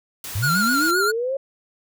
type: noise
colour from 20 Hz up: white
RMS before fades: -33 dBFS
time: 0.24-0.91 s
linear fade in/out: 2 ms
type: linear sweep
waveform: sine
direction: up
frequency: 88.1 to 554 Hz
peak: -21 dBFS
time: 0.35-1.37 s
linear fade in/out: 5 ms
type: tone with vibrato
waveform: square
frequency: 1409 Hz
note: F6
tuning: 15 cents sharp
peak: -19 dBFS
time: 0.42-1.12 s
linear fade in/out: 20 ms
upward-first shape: sine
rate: 7.6 Hz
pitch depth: 58 cents each way
effects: none